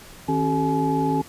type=tone cluster; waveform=sine; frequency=156.3 / 272 / 381.6 / 435 / 850 Hz; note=D#3 / C#4 / G4 / A4 / G#5; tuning=+8 / -33 / -47 / -20 / +40 cents; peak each=-26 / -23 / -29 / -29 / -24 dBFS; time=0.28-1.22 s; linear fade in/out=10 ms; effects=pink hiss -44 dBFS RMS until 1.28 s + resampled to 32000 Hz